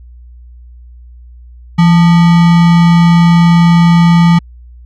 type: tone with sample-and-hold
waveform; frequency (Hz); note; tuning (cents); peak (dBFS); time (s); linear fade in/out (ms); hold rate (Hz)
sine; 169.5; E3; +49; -3; 1.78-4.39; 10; 1050
effects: added 60 Hz sine -32 dBFS peak until 4.85 s + low-pass 4000 Hz 12 dB/octave